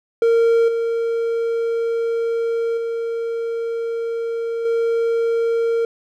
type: tone with level steps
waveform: triangle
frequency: 461.1 Hz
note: A#4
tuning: 19 cents flat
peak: -10 / -16 / -19 / -14 dBFS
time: 0.22-5.85 s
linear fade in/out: 2 ms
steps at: 0.68 / 2.77 / 4.65 s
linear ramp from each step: 5 ms
effects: none